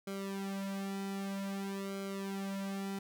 sawtooth tone with flanger, 196 Hz, G3, in tune, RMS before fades -39 dBFS, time 0.07-2.99 s, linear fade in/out 5 ms, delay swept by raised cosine 1.1 to 3.3 ms, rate 0.52 Hz, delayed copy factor -0.95, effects none

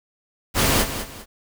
pink noise with echo, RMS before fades -18 dBFS, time 0.54-0.86 s, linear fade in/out 50 ms, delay 200 ms, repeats 2, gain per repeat -10 dB, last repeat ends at 1.26 s, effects none

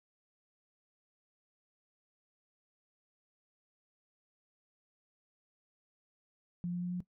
sine tone with pitch steps, 175.3 / 176.52 / 177.75 / 178.98 Hz, F3 / F3 / F3 / F3, +7 / +19 / +31 / +43 cents, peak -33 dBFS, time 6.64-7.004 s, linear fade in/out 0 ms, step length 91 ms, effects noise-tail reverb RT60 0.1 s tail -17 dB re dry

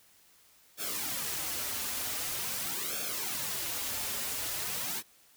white noise with flanger, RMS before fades -35 dBFS, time 0.77-5.03 s, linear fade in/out 50 ms, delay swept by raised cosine 1 to 6.3 ms, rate 0.45 Hz, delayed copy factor -0.8, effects white hiss -62 dBFS RMS until 5.36 s

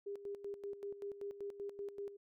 sine tone with tremolo, 402.7 Hz, G4, 47 cents sharp, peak -40 dBFS, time 0.06-2.17 s, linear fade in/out 10 ms, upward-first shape square, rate 5.2 Hz, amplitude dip 70%, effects none

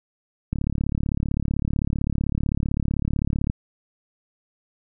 click train, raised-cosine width 5 ms, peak -11 dBFS, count 107, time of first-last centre 0.53-3.499 s, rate 35.7 Hz, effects none

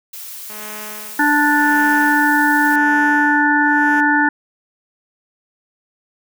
blue noise, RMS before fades -32 dBFS, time 0.13-2.76 s, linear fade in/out 5 ms
5% pulse tone with tremolo, 212.4 Hz, G#3, 39 cents sharp, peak -19 dBFS, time 0.49-4.01 s, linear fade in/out 10 ms, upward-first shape sine, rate 0.9 Hz, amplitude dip 95%
harmonic tone, 293.7 Hz, D4, in tune, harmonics 1 / 3 / 5 / 6, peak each -17 / -17 / -17 / -17 dBFS, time 1.19-4.29 s, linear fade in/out 5 ms
effects none

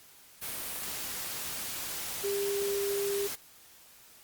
sine tone in noise, 400.7 Hz, G4, 38 cents sharp, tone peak -29 dBFS, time 2.23-3.28 s, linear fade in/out 20 ms, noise white, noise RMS -37 dBFS, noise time 0.41-3.36 s, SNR +5 dB, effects white hiss -56 dBFS RMS until 4.23 s + Opus 48 kbps

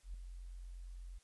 sine tone with ADSR envelope, 44.28 Hz, F1, 25 cents sharp, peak -40 dBFS, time 0.03-1.19 s, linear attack 110 ms, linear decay 3 ms, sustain -6 dB, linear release 15 ms, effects white hiss -71 dBFS RMS until 1.23 s + resampled to 24000 Hz

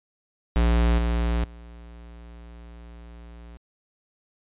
square tone with level steps, 58.27 Hz, A#1, in tune, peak -18 / -22 / -42 dBFS, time 0.56-3.57 s, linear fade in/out 0 ms, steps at 0.98 / 1.44 s, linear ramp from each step 2 ms, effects resampled to 8000 Hz

